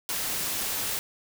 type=noise; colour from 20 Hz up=white; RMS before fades=-30 dBFS; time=0.09-0.99 s; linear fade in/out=0 ms; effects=none